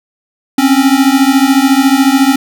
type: beating tone pair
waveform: square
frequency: 263.3 / 277.3 Hz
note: C4 / C#4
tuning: +11 / +1 cents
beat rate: 14 Hz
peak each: -10 dBFS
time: 0.58-2.36 s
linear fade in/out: 5 ms
effects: none